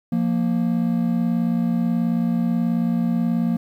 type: tone pair together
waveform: triangle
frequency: 174.61 / 233.1 Hz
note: F3 / A#3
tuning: 0 / 0 cents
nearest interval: perfect fourth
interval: 500 cents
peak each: -20 / -18 dBFS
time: 0.12-3.57 s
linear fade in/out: 5 ms
effects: 9-bit